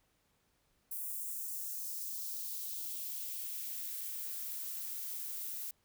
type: noise with high-pass filter sweep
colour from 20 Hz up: violet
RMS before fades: -41 dBFS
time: 0.91-5.71 s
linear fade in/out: 5 ms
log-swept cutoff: 9800 to 600 Hz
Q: 1.4
effects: pink hiss -75 dBFS RMS until 5.84 s